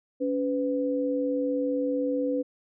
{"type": "tone pair together", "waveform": "sine", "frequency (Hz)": [281.4, 501], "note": ["C#4", "B4"], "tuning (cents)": [26, 25], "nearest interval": "minor seventh", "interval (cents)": 999, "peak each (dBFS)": -27, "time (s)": [0.2, 2.43], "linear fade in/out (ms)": 20, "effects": []}